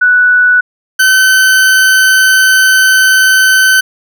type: tone pair in turn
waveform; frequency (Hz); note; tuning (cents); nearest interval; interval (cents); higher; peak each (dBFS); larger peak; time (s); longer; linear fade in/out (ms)
sine / 40% pulse; 1480 / 1526.9; F#6 / G6; 0 / -46; minor second; 54; second; -4; neither; 0.01-0.61 / 0.99-3.81; second; 10
effects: none